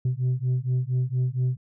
sine beating tone pair, 124.9 / 129.2 Hz, B2 / C3, +20 / -21 cents, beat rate 4.3 Hz, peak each -23 dBFS, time 0.05-1.57 s, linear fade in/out 5 ms, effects tanh soft clip ceiling -19 dBFS

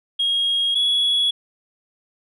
sine tone pair in turn, 3271 / 3367 Hz, G#7 / G#7, -27 / +23 cents, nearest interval minor second, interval 50 cents, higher second, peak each -16 / -14 dBFS, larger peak second, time 0.19-0.75 / 0.75-1.31 s, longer neither, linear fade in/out 10 ms, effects tanh soft clip ceiling -14 dBFS

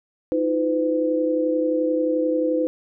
sine tone cluster, 315.1 / 346.5 / 506 Hz, D#4 / F4 / B4, +22 / -14 / +42 cents, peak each -22 / -30 / -21 dBFS, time 0.32-2.67 s, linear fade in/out 0 ms, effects none

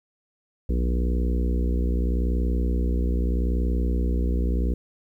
harmonic tone, 60.8 Hz, B1, 26 cents flat, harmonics 1 / 3 / 4 / 5 / 6 / 7 / 8, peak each -21 / -31 / -33 / -35 / -37 / -38 / -39 dBFS, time 0.69-4.74 s, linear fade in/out 5 ms, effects 10-bit

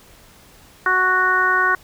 harmonic tone, 370 Hz, F#4, in tune, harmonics 1 / 2 / 3 / 4 / 5, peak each -27 / -28 / -19 / -17 / -22 dBFS, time 0.86-1.75 s, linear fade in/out 2 ms, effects pink hiss -48 dBFS RMS until 1.83 s

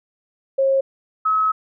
sine tone pair in turn, 540 / 1284.3 Hz, C#5 / E6, -45 / -46 cents, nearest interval octave + minor third, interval 1499 cents, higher second, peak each -14 / -15 dBFS, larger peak first, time 0.58-0.81 / 1.25-1.52 s, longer second, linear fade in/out 10 ms, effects none

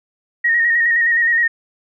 sine tone with vibrato, 1868 Hz, A#6, 3 cents sharp, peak -12 dBFS, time 0.44-1.48 s, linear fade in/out 10 ms, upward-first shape square, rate 9.6 Hz, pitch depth 30 cents each way, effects none

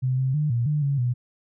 sine tone with pitch steps, 128.7 / 131.5 / 150.5 / 118.7 / 149.6 / 140.2 / 122.8 Hz, C3 / C3 / D3 / A#2 / D3 / C#3 / B2, -28 / +9 / +43 / +32 / +32 / +20 / -9 cents, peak -20 dBFS, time 0.02-1.14 s, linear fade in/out 20 ms, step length 160 ms, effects none

